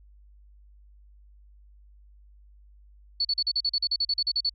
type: tone bursts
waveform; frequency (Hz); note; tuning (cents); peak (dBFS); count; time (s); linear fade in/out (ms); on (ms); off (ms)
sine; 4435; C#8; 0; -22; 15; 3.2-4.495; 5; 49; 40
effects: added 50 Hz sine -51 dBFS peak until 4.54 s